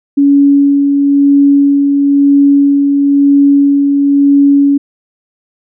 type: tone with tremolo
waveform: sine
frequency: 281.7 Hz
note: C#4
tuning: 28 cents sharp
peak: -3 dBFS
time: 0.17-4.78 s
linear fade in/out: 10 ms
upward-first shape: sine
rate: 1 Hz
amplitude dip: 35%
effects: none